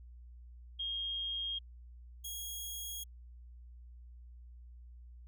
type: tone pair in turn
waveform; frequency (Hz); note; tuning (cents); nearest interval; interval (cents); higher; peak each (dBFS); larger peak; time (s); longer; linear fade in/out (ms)
sine / 10% pulse; 3241 / 3292; G#7 / G#7; -43 / -16; unison; 27; second; -35 / -32; second; 0.79-1.59 / 2.24-3.04; neither; 10
effects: added 60 Hz sine -50 dBFS peak until 5.27 s